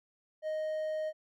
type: tone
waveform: triangle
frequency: 622.3 Hz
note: D#5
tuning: in tune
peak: -30 dBFS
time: 0.42-1.13 s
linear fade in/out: 50 ms
effects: none